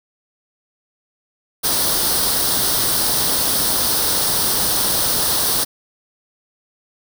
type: noise with comb filter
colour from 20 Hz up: white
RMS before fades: -18 dBFS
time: 1.63-5.65 s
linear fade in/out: 20 ms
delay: 0.21 ms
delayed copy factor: +0.65
effects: none